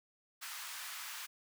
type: high-pass noise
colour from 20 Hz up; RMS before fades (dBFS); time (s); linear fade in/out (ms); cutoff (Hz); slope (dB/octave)
pink; -45; 0.41-1.27; 20; 1100; 24
effects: none